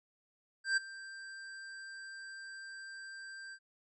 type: tone with ADSR envelope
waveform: square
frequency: 1576 Hz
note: G6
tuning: 9 cents sharp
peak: -27 dBFS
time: 0.64-3.59 s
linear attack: 130 ms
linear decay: 14 ms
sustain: -19 dB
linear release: 64 ms
effects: resampled to 22050 Hz